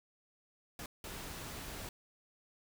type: noise bursts at uneven times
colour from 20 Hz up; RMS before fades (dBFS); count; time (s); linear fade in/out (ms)
pink; -45; 2; 0.79-0.86 / 1.04-1.89; 2
effects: none